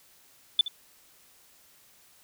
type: tone with echo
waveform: sine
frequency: 3500 Hz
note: A7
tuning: 10 cents flat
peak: -15 dBFS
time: 0.59-0.61 s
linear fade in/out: 2 ms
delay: 71 ms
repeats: 1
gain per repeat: -15 dB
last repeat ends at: 0.681 s
effects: tanh soft clip ceiling -13 dBFS + white hiss -59 dBFS RMS until 2.23 s